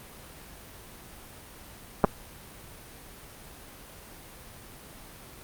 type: clicks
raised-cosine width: 1 ms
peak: -5 dBFS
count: 2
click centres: 2.041 / 2.046 s
effects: pink hiss -47 dBFS RMS until 5.43 s + Opus 32 kbps